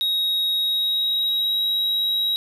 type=tone with pitch glide; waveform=triangle; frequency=3784 to 3839 Hz; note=A#7 to B7; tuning=+25 to -50 cents; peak=-18 dBFS; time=0.01-2.36 s; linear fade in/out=0 ms; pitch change=+25 cents; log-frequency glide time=0.55-1.6 s; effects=none